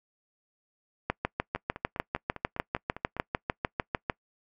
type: two click trains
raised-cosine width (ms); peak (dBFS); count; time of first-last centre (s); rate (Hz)
0.5; -11 / -23; 21 / 9; 1.1-4.099 / 1.56-3.166; 6.67 / 4.98
effects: noise-tail reverb RT60 0.1 s tail -24 dB re dry